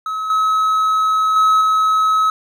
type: tone with level steps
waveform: triangle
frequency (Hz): 1284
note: E6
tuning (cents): -46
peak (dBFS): -18 / -11 / -8 / -10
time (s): 0.06-2.3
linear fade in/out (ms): 2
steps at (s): 0.3 / 1.36 / 1.61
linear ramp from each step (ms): 2
effects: none